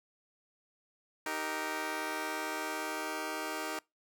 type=chord; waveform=10% pulse; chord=Eb major; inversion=none; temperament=just; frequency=311.1 / 388.9 / 466.7 Hz; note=Eb4 / G4 / Bb4; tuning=0 / -14 / +2 cents; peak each=-30 / -32 / -33 dBFS; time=1.26-3.79 s; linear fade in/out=2 ms; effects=noise-tail reverb RT60 0.2 s tail -24 dB re dry